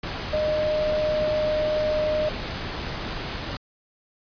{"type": "tone in noise", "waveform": "sine", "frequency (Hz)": 612, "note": "D#5", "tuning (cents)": -29, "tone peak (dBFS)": -21, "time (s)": [0.33, 2.29], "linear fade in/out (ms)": 5, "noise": "pink", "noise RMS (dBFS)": -31, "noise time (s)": [0.03, 3.57], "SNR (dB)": 7, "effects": ["resampled to 11025 Hz"]}